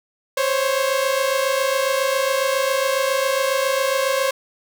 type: tone pair together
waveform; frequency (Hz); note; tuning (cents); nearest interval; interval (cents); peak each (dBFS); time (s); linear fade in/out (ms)
sawtooth; 524 / 551.3; C5 / C#5; +2 / -10; minor second; 88; -17; 0.37-4.31; 5
effects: none